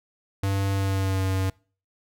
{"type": "tone with pitch glide", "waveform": "square", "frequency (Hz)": [98, 95.1], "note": ["G2", "F#2"], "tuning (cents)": [0, 48], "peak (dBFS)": -23, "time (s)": [0.43, 1.5], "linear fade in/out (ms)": 5, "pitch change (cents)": -52, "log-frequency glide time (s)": [0.73, 1.22], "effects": ["noise-tail reverb RT60 0.4 s tail -25 dB re dry"]}